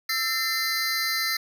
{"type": "tone cluster", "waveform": "square", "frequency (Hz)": [1329, 1802, 2066, 4128, 4725], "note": ["E6", "A6", "C7", "C8", "D8"], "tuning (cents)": [14, 41, -22, -24, 10], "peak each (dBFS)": [-35, -31, -30, -30, -32], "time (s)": [0.09, 1.37], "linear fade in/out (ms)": 5, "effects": []}